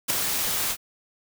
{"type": "noise with ADSR envelope", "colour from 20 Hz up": "white", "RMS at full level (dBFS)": -20, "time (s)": [0.08, 0.77], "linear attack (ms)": 23, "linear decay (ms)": 7, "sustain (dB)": -6, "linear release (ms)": 61, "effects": []}